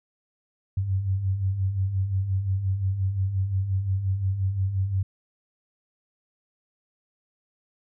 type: beating tone pair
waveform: sine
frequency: 91.6 / 97.3 Hz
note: F#2 / G2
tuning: -17 / -12 cents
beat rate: 5.7 Hz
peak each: -31 / -23 dBFS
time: 0.77-5.03 s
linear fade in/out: 5 ms
effects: none